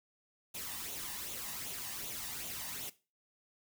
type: noise with flanger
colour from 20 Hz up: white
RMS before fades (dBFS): -42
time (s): 0.54-2.9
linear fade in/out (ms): 10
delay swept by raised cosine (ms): 0.29 to 1.1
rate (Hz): 2.6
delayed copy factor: +0.55
effects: noise-tail reverb RT60 0.3 s tail -17 dB re dry